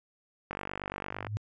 click train, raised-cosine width 0.5 ms, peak -20 dBFS, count 38, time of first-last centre 0.51-1.268 s, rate 48.8 Hz
sine tone with exponential growth, 105 Hz, G#2, 19 cents sharp, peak -26 dBFS, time 1.11-1.37 s, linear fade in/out 0 ms, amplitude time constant 56 ms
effects resampled to 16000 Hz

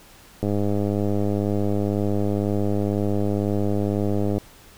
click train, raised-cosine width 2 ms, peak -11 dBFS, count 404, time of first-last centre 0.43-4.381 s, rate 102 Hz, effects pink hiss -49 dBFS RMS until 4.77 s

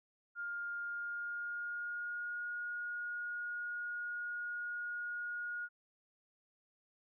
sine tone with pitch glide, 1409 to 1437.8 Hz, F6 to F6, +15 to +50 cents, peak -38 dBFS, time 0.35-5.69 s, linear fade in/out 50 ms, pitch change +35 cents, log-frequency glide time 0.81-2.47 s, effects none

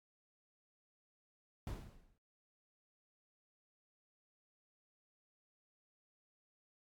brown noise with exponential decay, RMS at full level -38 dBFS, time 1.67-2.18 s, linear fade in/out 2 ms, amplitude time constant 110 ms, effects AAC 64 kbps

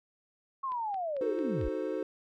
sine linear sweep, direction down, 1100 to 30.37 Hz, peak -31 dBFS, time 0.63-1.69 s, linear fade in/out 10 ms
click train, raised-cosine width 0.3 ms, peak -35 dBFS, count 5, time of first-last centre 0.72-1.613 s, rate 4.48 Hz
triangle chord, D# diminished seventh, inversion none, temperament equal, 311.1 / 370 / 440 / 523.3 Hz, D#4 / F#4 / A4 / C5, 0 / 0 / 0 / 0 cents, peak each -35 dBFS, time 1.21-2.03 s, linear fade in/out 2 ms
effects none

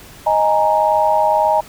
sine chord, D# suspended fourth, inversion none, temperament equal, 622.3 / 830.6 / 932.3 Hz, D#5 / G#5 / A#5, 0 / 0 / 0 cents, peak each -16 dBFS, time 0.26-1.61 s, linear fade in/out 10 ms, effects pink hiss -40 dBFS RMS until 1.68 s

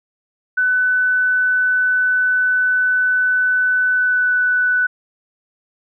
sine tone with pitch glide, 1500 to 1491.4 Hz, F#6 to F#6, +23 to +13 cents, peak -13 dBFS, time 0.57-4.87 s, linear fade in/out 10 ms, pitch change -10 cents, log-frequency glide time 3.94-4.32 s, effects none

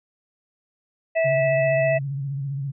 harmonic tone, 653 Hz, E5, 17 cents flat, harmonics 1 / 3 / 4, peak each -18 / -28 / -30 dBFS, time 1.15-1.99 s, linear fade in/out 20 ms
sine tone with vibrato, 138.59 Hz, C#3, in tune, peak -25 dBFS, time 1.24-2.72 s, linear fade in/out 20 ms, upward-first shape sine, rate 15 Hz, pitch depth 62 cents each way
effects none

